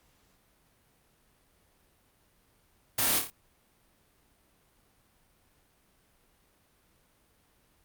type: noise with echo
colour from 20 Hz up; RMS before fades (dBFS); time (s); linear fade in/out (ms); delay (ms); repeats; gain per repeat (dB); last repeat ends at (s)
white; -27; 2.98-3.19; 5; 28; 4; -5; 3.302
effects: pink hiss -67 dBFS RMS until 7.84 s + Opus 48 kbps